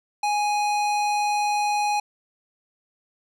square tone with low-pass filter, 830.6 Hz, G#5, in tune, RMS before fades -23 dBFS, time 0.23-2 s, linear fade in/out 5 ms, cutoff 8200 Hz, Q 0.71, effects none

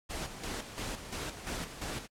pink noise with tremolo, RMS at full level -38 dBFS, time 0.09-2.07 s, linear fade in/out 20 ms, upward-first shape square, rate 2.9 Hz, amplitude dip 60%, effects low-pass 10000 Hz 12 dB/octave + AAC 64 kbps

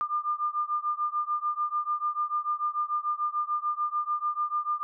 sine beating tone pair, 1200 / 1206.8 Hz, D6 / D6, +37 / +47 cents, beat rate 6.8 Hz, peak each -29 / -30 dBFS, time 0.01-4.83 s, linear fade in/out 0 ms, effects none

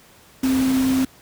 sine tone in noise, 262.2 Hz, C4, 4 cents sharp, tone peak -16 dBFS, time 0.43-1.05 s, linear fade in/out 5 ms, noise pink, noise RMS -29 dBFS, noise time 0.43-1.05 s, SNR +10 dB, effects pink hiss -50 dBFS RMS until 1.21 s + high-pass 60 Hz 12 dB/octave

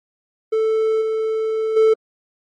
triangle tone with level steps, 440.6 Hz, A4, 2 cents sharp, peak -13 / -16 / -8 dBFS, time 0.52-1.94 s, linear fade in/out 10 ms, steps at 1.01 / 1.76 s, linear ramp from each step 10 ms, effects MP3 48 kbps

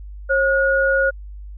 sine tone pair together, 540.9 / 1444 Hz, C#5 / F#6, -43 / -43 cents, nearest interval octave + perfect fourth, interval 1700 cents, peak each -17 dBFS, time 0.29-1.11 s, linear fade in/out 20 ms, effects added 50 Hz sine -32 dBFS peak until 1.57 s

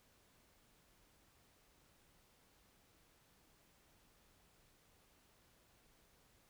silence, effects pink hiss -71 dBFS RMS until 6.49 s

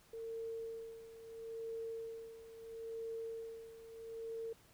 sine tone with tremolo, 453.8 Hz, A#4, 47 cents flat, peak -40 dBFS, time 0.13-4.53 s, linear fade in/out 5 ms, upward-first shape sine, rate 0.75 Hz, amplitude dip 75%, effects pink hiss -66 dBFS RMS until 4.73 s

